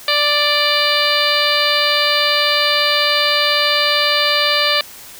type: harmonic tone with a mistuned harmonic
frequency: 587.3 Hz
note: D5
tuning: in tune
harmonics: 1 / 2 / 3 / 4 / 5 / 6 / 7 / 8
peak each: -21 / -21 / -21 / -21 / -21 / -21 / -21 / -21 dBFS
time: 0.08-4.81 s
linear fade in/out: 2 ms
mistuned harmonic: 6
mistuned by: +38 cents
effects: white hiss -37 dBFS RMS until 5.19 s